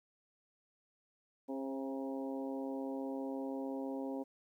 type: harmonic tone with a mistuned harmonic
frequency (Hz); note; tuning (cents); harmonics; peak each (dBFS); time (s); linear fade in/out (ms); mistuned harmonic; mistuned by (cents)
135.2; C#3; -43; 2 / 3 / 4 / 5 / 6 / 7; -39 / -46 / -44 / -52 / -51 / -53; 1.48-4.24; 20; 4; -19
effects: 12-bit